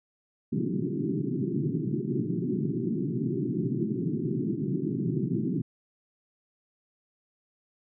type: band-pass noise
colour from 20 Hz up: pink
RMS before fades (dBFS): -29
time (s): 0.52-5.62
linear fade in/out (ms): 10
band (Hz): 120 to 390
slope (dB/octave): 96
effects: none